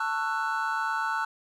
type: chord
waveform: triangle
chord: F# minor seventh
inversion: first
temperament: just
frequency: 888 / 1110 / 1332 / 1480 Hz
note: A5 / C#6 / E6 / F#6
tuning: +16 / +2 / +18 / 0 cents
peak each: -29 / -34 / -30 / -29 dBFS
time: 0-1.25 s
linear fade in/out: 5 ms
effects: none